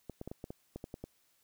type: clicks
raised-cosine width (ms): 2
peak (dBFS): -28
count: 10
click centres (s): 0.097 / 0.214 / 0.276 / 0.315 / 0.441 / 0.505 / 0.76 / 0.841 / 0.941 / 1.04
effects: white hiss -72 dBFS RMS until 1.43 s